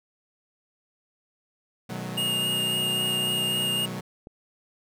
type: chord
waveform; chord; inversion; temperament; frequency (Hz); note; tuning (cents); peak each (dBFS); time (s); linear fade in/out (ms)
sawtooth; B dominant seventh; none; equal with one note detuned; 123.47 / 155.56 / 185 / 214.7; B2 / D#3 / F#3 / A3; 0 / 0 / 0 / -42; -33 / -35 / -31 / -35; 1.89-4.01; 10
type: tone with vibrato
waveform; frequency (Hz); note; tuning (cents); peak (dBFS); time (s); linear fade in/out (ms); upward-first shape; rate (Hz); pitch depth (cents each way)
square; 2841; F7; +29; -25; 2.17-3.86; 10; sine; 3.7; 9
type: clicks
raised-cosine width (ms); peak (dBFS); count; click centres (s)
2; -36 / -29; 2; 4.002 / 4.271
effects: none